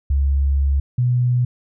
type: tone pair in turn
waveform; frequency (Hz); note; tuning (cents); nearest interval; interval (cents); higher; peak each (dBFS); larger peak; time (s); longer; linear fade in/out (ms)
sine; 69.3 / 123.48; C#2 / B2; 0 / 0; minor seventh; 1000; second; -14; neither; 0.1-0.8 / 0.98-1.45; first; 5
effects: none